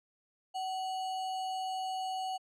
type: tone with sample-and-hold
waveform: sine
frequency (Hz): 753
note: F#5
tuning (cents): +30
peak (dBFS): -33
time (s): 0.54-2.38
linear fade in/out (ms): 20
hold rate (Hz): 3675
effects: low-pass 7000 Hz 12 dB/octave